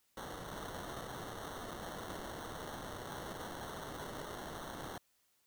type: noise with sample-and-hold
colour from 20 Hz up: white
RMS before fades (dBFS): -45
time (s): 0.17-4.98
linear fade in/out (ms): 2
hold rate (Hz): 2450
effects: white hiss -75 dBFS RMS until 5.46 s